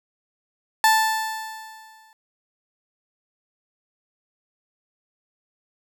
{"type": "tone with exponential decay", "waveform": "30% pulse", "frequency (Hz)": 880, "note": "A5", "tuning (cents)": 0, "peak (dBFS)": -10, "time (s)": [0.84, 2.13], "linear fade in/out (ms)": 1, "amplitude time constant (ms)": 280, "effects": []}